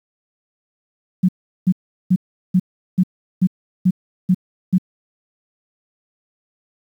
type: tone bursts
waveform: sine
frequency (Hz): 183.6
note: F#3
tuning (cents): -13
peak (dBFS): -10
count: 9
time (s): 1.23-4.783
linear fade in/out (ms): 10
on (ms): 57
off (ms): 380
effects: 8-bit